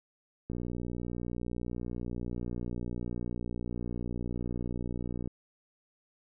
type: click train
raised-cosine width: 3 ms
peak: -24 dBFS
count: 288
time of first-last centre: 0.5-5.275 s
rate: 60.1 Hz
effects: none